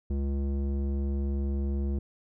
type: tone with low-pass filter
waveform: square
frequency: 69.3 Hz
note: C#2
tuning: in tune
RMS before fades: -29 dBFS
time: 0.1-1.99 s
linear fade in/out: 5 ms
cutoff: 330 Hz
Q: 1.2
effects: none